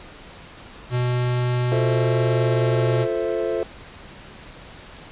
square tone with pitch glide, 123.47 to 122.62 Hz, B2 to B2, 0 to -12 cents, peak -20 dBFS, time 0.9-3.07 s, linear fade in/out 50 ms, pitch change -12 cents, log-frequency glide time 1.9-2.58 s
triangle chord, F major seventh, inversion none, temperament equal, 349.2 / 440 / 523.3 / 659.3 Hz, F4 / A4 / C5 / E5, 0 / 0 / 0 / 0 cents, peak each -25 / -23 / -25 / -27 dBFS, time 1.72-3.63 s, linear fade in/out 0 ms
effects pink hiss -42 dBFS RMS until 5.11 s + resampled to 8000 Hz

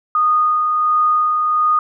sine tone with tremolo, 1233 Hz, D#6, 16 cents flat, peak -11 dBFS, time 0.15-1.79 s, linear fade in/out 2 ms, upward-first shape sine, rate 1.4 Hz, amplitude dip 30%, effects none

